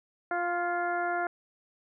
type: harmonic tone with a mistuned harmonic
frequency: 350 Hz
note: F4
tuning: 4 cents sharp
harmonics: 1 / 2 / 3 / 4 / 5 / 6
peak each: -35 / -30 / -40 / -33 / -40 / -46 dBFS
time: 0.31-1.27 s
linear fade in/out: 2 ms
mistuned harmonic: 5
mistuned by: -24 cents
effects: none